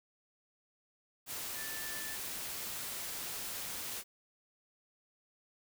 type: tone in noise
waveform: sine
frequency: 1760 Hz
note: A6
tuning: in tune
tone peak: -45 dBFS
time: 1.54-2.18 s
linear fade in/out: 50 ms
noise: white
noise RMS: -41 dBFS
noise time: 1.26-4.04 s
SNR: -7 dB
effects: none